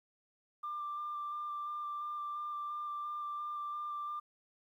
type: tone with vibrato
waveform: sine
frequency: 1187 Hz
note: D6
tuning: 18 cents sharp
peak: -36 dBFS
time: 0.63-4.2 s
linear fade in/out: 10 ms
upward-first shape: square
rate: 2.9 Hz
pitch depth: 11 cents each way
effects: tanh soft clip ceiling -33 dBFS + 12-bit